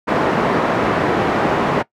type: band-pass noise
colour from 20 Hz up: pink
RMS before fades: -17 dBFS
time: 0.07-1.83 s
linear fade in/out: 20 ms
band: 200 to 1400 Hz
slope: 12 dB/octave
effects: noise-tail reverb RT60 0.1 s tail -19 dB re dry